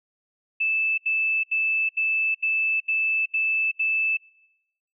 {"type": "tone bursts", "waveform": "sine", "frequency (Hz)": 2630, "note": "E7", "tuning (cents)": -5, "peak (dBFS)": -20, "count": 8, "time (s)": [0.6, 4.172], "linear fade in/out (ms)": 10, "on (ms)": 380, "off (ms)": 76, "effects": ["noise-tail reverb RT60 0.9 s tail -25 dB re dry"]}